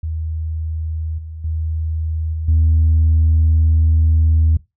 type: tone with level steps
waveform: sine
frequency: 79.6 Hz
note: D#2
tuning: 40 cents sharp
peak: -20 / -28 / -18 / -20 / -9 dBFS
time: 0.03-4.57 s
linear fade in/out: 5 ms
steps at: 1.18 / 1.44 / 2.33 / 2.48 s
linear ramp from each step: 5 ms
effects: noise-tail reverb RT60 0.2 s tail -19 dB re dry + tanh soft clip ceiling -7 dBFS